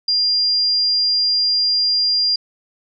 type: tone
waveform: sine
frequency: 4800 Hz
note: D8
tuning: 37 cents sharp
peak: -14 dBFS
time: 0.08-2.36 s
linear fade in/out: 5 ms
effects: none